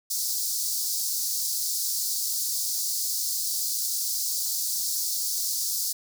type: high-pass noise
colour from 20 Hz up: pink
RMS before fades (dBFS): -28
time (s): 0.1-5.93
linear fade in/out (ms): 10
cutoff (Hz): 4500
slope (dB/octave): 48
effects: none